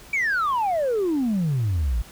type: exponential sweep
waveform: sine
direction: down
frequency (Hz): 2349 to 51.9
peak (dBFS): -18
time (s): 0.13-2.02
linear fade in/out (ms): 5
effects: tanh soft clip ceiling -18 dBFS + pink hiss -46 dBFS RMS until 2.11 s